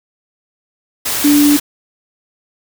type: tone in noise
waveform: sine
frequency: 291.7 Hz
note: D4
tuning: 12 cents flat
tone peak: -7 dBFS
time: 1.24-1.57 s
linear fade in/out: 10 ms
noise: white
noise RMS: -18 dBFS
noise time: 1.05-1.6 s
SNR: +8 dB
effects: none